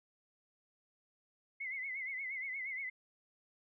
sine tone with vibrato, 2106 Hz, C7, 11 cents sharp, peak -38 dBFS, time 1.6-2.9 s, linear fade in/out 10 ms, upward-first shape sine, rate 8.5 Hz, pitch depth 91 cents each way, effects none

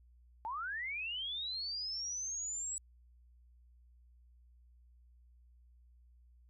sine linear sweep, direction up, 848 to 7830 Hz, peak -37 dBFS, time 0.45-2.78 s, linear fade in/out 0 ms, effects added 60 Hz sine -60 dBFS peak until 6.49 s

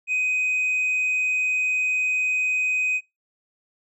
sine tone with tanh clipping, 2508 Hz, D#7, 13 cents sharp, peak -21 dBFS, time 0.07-3.01 s, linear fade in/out 50 ms, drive 1 dB, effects noise-tail reverb RT60 0.2 s tail -22 dB re dry

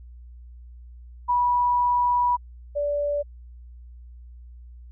sine tone pair in turn, 976 / 580.3 Hz, B5 / D5, -21 / -21 cents, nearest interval major sixth, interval 900 cents, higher first, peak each -18 / -22 dBFS, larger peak first, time 1.28-2.37 / 2.75-3.23 s, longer first, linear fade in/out 20 ms, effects added 60 Hz sine -41 dBFS peak until 4.91 s

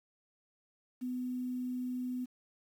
sine tone with quantisation, 250.7 Hz, B3, 26 cents sharp, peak -34 dBFS, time 1.01-2.26 s, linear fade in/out 20 ms, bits 10, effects none

